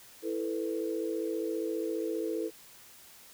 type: chord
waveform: sine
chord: E suspended fourth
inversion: none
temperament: just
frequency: 329.6 / 439.5 / 494.4 Hz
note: E4 / A4 / B4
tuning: 0 / -2 / +2 cents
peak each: -34 / -34 / -37 dBFS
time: 0.22-2.51 s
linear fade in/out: 50 ms
effects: white hiss -54 dBFS RMS until 3.33 s